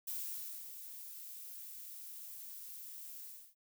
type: noise with ADSR envelope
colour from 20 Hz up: violet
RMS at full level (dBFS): -40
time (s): 0.07-3.55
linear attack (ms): 9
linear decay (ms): 570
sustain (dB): -9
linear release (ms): 290
effects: none